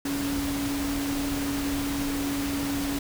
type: tone in noise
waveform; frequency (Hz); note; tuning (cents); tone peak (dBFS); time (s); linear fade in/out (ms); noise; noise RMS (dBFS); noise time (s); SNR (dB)
sine; 281.3; C#4; +26; -27; 0.05-2.99; 5; pink; -33; 0.05-2.99; +3
effects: none